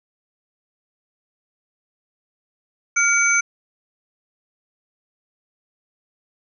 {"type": "tone cluster", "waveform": "sine", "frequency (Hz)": [1402, 2279, 6160], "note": ["F6", "C#7", "G8"], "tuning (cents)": [6, 47, -31], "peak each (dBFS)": -19, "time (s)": [2.96, 3.41], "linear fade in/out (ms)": 10, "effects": []}